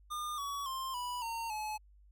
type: tone with pitch steps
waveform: square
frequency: 1210 / 1129 / 1053.4 / 982.8 / 917 / 855.6 Hz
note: D#6 / C#6 / C6 / B5 / A#5 / A5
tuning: -49 / +31 / +11 / -9 / -29 / -49 cents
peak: -37 dBFS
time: 0.1-1.78 s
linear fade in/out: 20 ms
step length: 280 ms
effects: added 50 Hz sine -58 dBFS peak until 2.11 s